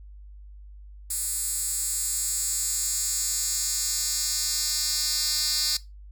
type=tone with high-pass filter sweep; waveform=10% pulse; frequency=302.9 Hz; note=D#4; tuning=46 cents flat; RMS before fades=-27 dBFS; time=1.1-5.77 s; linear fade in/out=5 ms; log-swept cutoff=9000 to 5000 Hz; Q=2.5; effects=noise-tail reverb RT60 0.2 s tail -18 dB re dry + added 50 Hz sine -42 dBFS peak until 6.11 s